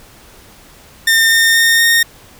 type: tone with pitch steps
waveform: sawtooth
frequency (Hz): 1812 / 1822.5 / 1833.1 / 1843.7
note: A#6 / A#6 / A#6 / A#6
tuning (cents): -50 / -40 / -30 / -20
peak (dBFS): -5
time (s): 1.07-2.03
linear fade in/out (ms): 5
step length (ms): 240
effects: pink hiss -42 dBFS RMS until 2.39 s